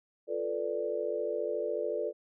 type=chord; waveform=sine; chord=B half-diminished seventh; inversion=second; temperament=equal; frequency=349.2 / 440 / 493.9 / 587.3 Hz; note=F4 / A4 / B4 / D5; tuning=0 / 0 / 0 / 0 cents; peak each=-39 / -34 / -36 / -35 dBFS; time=0.27-2.13 s; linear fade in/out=50 ms; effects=none